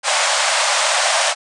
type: band-pass noise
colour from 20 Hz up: pink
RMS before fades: -17 dBFS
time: 0.03-1.35 s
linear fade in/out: 50 ms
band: 550 to 9400 Hz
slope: 96 dB/octave
effects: none